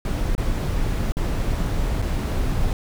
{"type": "noise with dropouts", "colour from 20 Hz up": "brown", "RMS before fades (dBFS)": -22, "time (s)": [0.05, 2.73], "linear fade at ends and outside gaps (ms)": 1, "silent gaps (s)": [[0.351, 0.379], [1.121, 1.169], [2.018, 2.023]], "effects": []}